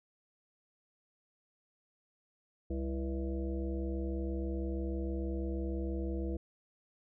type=harmonic tone with a mistuned harmonic; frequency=66.2 Hz; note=C2; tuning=21 cents sharp; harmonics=1 / 3 / 5 / 7 / 9 / 10; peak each=-35 / -42 / -39 / -44 / -52 / -52 dBFS; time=2.7-6.37 s; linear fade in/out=5 ms; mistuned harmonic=7; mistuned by=+86 cents; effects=none